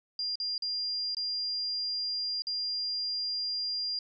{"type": "tone with dropouts", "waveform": "sine", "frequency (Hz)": 4800, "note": "D8", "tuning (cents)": 37, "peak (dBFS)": -30, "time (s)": [0.19, 3.99], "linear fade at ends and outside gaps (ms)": 2, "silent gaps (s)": [[0.356, 0.4], [0.58, 0.622], [1.148, 1.168], [2.421, 2.469]], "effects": []}